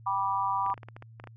sine chord, G major, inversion none, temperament just, 784 / 980 / 1176 Hz, G5 / B5 / D6, 0 / -14 / +2 cents, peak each -33 / -28 / -31 dBFS, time 0.06-0.74 s, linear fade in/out 10 ms
clicks, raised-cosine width 0.5 ms, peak -29 dBFS, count 11, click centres 0.663 / 0.701 / 0.741 / 0.778 / 0.832 / 0.886 / 0.965 / 1.024 / 1.199 / 1.24 / 1.273 s
effects added 113 Hz sine -48 dBFS peak until 1.36 s

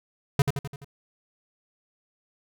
square tone with echo, 140.1 Hz, C#3, 19 cents sharp, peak -17 dBFS, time 0.39-0.42 s, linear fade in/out 2 ms, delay 85 ms, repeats 5, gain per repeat -5 dB, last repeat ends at 0.845 s, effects none

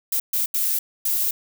violet noise bursts at uneven times, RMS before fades -22 dBFS, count 4, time 0.12-0.2 / 0.33-0.46 / 0.54-0.79 / 1.05-1.31 s, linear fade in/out 5 ms, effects none

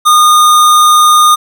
square tone, 1223 Hz, D#6, 30 cents flat, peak -4 dBFS, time 0.05-1.36 s, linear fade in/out 20 ms, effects none

